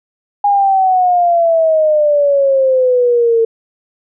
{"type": "exponential sweep", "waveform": "sine", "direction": "down", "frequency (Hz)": [820, 450.8], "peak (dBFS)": -8, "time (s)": [0.44, 3.45], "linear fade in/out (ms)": 5, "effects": []}